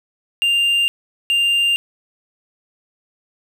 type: tone pair in turn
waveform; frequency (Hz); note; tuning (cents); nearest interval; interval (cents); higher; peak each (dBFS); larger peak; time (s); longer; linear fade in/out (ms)
triangle; 2794 / 2794; F7 / F7; 0 / 0; unison; 0; neither; -12; neither; 0.42-0.88 / 1.3-1.76; neither; 0
effects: none